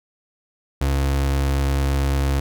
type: tone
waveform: 35% pulse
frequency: 68.8 Hz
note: C#2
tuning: 12 cents flat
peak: -16 dBFS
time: 0.81-2.4 s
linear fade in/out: 5 ms
effects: none